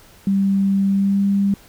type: tone with pitch glide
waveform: sine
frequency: 196 to 198.74 Hz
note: G3 to G3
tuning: 0 to +24 cents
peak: -14 dBFS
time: 0.27-1.54 s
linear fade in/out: 2 ms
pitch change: +24 cents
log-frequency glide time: 0.89-1.24 s
effects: pink hiss -48 dBFS RMS until 1.68 s